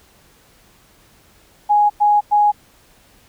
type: tone bursts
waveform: sine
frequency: 830.6 Hz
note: G#5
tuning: in tune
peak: -10 dBFS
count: 3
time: 1.69-2.52 s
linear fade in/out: 20 ms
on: 210 ms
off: 100 ms
effects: pink hiss -52 dBFS RMS until 3.28 s